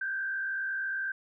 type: tone with frequency modulation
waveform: sine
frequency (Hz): 1568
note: G6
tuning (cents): 0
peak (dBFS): -30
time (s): 0.01-1.12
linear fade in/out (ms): 5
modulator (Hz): 54.1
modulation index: 0.83
effects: none